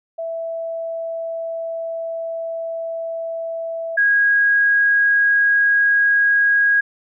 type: tone pair in turn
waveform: sine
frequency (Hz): 660 / 1644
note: E5 / G#6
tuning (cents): +2 / -18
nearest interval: octave + major third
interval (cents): 1580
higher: second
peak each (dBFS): -23 / -12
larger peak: second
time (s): 0.18-3.97 / 3.97-6.81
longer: first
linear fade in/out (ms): 10
effects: none